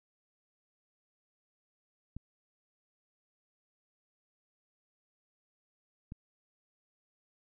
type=clicks; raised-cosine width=5 ms; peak=-29 / -30 dBFS; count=2; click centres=2.166 / 6.121 s; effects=none